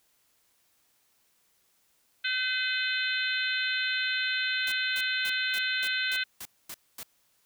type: harmonic tone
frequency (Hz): 510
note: C5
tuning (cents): -44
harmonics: 3 / 4 / 5 / 6 / 7 / 8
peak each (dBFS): -30 / -36 / -34 / -36 / -35 / -36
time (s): 2.24-6.24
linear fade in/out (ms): 10
type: noise bursts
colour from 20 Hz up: white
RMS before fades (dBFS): -40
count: 9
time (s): 4.67-7.031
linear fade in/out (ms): 2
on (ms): 49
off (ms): 240
effects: white hiss -69 dBFS RMS until 7.45 s